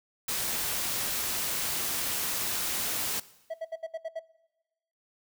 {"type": "noise", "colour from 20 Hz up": "white", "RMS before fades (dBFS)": -31, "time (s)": [0.28, 3.2], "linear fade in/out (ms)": 5}
{"type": "tone bursts", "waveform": "triangle", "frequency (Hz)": 652, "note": "E5", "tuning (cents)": -19, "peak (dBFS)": -29, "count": 7, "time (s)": [3.5, 4.196], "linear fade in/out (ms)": 10, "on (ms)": 42, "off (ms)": 67}
{"effects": ["noise-tail reverb RT60 1.0 s tail -19 dB re dry"]}